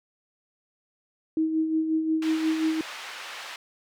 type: tone with tremolo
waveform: sine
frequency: 317.8 Hz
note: D#4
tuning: 37 cents sharp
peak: -20 dBFS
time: 1.37-2.81 s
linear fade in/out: 2 ms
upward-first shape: sine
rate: 5.6 Hz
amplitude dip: 50%
type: band-pass noise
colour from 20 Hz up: white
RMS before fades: -39 dBFS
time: 2.22-3.56 s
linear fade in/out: 2 ms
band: 810 to 3000 Hz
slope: 12 dB/octave
effects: none